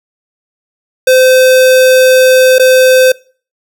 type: tone with dropouts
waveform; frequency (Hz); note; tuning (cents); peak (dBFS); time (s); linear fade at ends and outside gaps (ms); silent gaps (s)
square; 515; C5; -28; -4; 1.07-3.12; 5; 2.584-2.595
effects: noise-tail reverb RT60 0.4 s tail -23 dB re dry